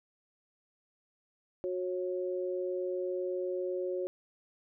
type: tone pair together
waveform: sine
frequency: 365.1 / 547 Hz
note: F#4 / C#5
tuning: -23 / -23 cents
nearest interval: perfect fifth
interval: 700 cents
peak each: -33 / -36 dBFS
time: 1.64-4.07 s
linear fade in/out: 0 ms
effects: none